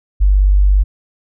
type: tone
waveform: sine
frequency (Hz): 48.79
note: G1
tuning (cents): -7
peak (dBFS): -7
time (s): 0.2-0.84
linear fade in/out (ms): 20
effects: none